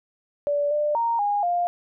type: tone with pitch steps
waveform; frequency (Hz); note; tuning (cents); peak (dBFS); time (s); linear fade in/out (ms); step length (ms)
sine; 579 / 595 / 929 / 819 / 702; D5 / D5 / A#5 / G#5 / F5; -25 / +22 / -6 / -24 / +9; -20; 0.47-1.67; 0; 240
effects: none